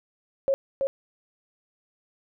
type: tone with echo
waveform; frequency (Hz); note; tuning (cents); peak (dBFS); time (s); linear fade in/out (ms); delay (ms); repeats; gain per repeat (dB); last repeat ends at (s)
sine; 545; C#5; -29; -19; 0.48-0.54; 0; 330; 1; -3; 0.87
effects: none